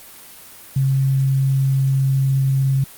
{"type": "tone", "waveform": "sine", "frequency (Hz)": 134.8, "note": "C#3", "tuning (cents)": -48, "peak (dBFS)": -14, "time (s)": [0.76, 2.84], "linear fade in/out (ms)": 5, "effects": ["white hiss -41 dBFS RMS until 2.97 s", "Opus 32 kbps"]}